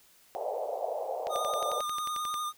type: band-pass noise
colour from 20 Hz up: pink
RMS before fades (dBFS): -34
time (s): 0.35-1.81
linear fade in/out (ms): 0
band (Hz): 500 to 770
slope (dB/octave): 48
type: click train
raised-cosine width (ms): 0.2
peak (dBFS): -23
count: 13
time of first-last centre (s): 1.27-2.341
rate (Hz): 11.2
type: tone with vibrato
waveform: square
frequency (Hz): 1217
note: D#6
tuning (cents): -39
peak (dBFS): -32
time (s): 1.29-2.53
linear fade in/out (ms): 50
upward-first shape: triangle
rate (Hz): 10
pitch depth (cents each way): 33
effects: white hiss -61 dBFS RMS until 2.57 s